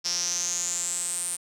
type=tone with band-pass filter sweep; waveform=sawtooth; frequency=175.3 Hz; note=F3; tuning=7 cents sharp; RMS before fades=-29 dBFS; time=0.04-1.37 s; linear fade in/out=20 ms; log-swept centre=5400 to 9200 Hz; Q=9.5; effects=none